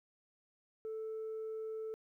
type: tone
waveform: sine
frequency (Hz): 440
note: A4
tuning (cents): 0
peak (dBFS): -37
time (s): 0.85-1.94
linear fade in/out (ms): 0
effects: tanh soft clip ceiling -37 dBFS + 13-bit